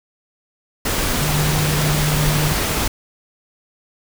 sine tone in noise, 150.4 Hz, D3, 42 cents sharp, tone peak -18 dBFS, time 1.21-2.53 s, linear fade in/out 5 ms, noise pink, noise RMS -20 dBFS, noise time 0.85-2.88 s, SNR -1 dB, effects none

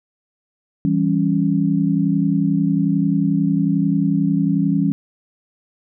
sine chord, C# diminished, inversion first, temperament equal, 164.81 / 196 / 277.2 Hz, E3 / G3 / C#4, 0 / 0 / 0 cents, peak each -19 dBFS, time 0.85-4.92 s, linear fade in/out 0 ms, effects none

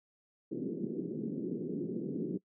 white band-pass noise, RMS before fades -37 dBFS, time 0.51-2.38 s, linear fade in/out 10 ms, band 150 to 400 Hz, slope 48 dB/octave, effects noise-tail reverb RT60 0.1 s tail -22 dB re dry

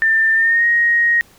sine tone with pitch glide, 1789 to 1876.9 Hz, A6 to A#6, +28 to +11 cents, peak -11 dBFS, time 0.02-1.21 s, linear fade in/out 0 ms, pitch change +83 cents, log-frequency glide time 0.35-0.66 s, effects pink hiss -49 dBFS RMS until 1.38 s

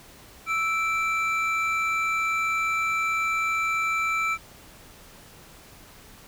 triangle tone pair together, 1318.5 / 2337 Hz, E6 / D7, 0 / -9 cents, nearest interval minor seventh, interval 991 cents, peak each -24 dBFS, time 0.46-4.38 s, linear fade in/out 50 ms, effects pink hiss -49 dBFS RMS until 6.27 s

